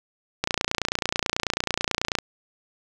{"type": "click train", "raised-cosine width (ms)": 0.2, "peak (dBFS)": -5, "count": 52, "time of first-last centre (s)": [0.44, 2.187], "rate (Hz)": 29.2, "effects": []}